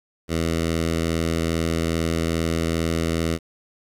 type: tone with notch filter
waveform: 10% pulse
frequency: 82.41 Hz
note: E2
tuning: in tune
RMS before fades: -23 dBFS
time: 0.28-3.39 s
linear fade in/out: 50 ms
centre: 980 Hz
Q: 2
effects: low-pass 12000 Hz 12 dB/octave + 9-bit